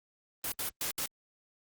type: noise bursts at uneven times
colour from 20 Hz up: white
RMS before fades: -34 dBFS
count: 4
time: 0.44-0.52 / 0.59-0.69 / 0.81-0.91 / 0.98-1.06 s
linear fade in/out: 2 ms
effects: Opus 24 kbps